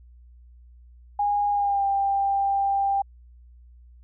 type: tone with pitch glide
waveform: sine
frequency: 819 to 792 Hz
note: G#5 to G5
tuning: -24 to +18 cents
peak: -20 dBFS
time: 1.19-3.02 s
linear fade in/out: 5 ms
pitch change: -58 cents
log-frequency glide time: 1.51-1.85 s
effects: added 60 Hz sine -47 dBFS peak until 4.03 s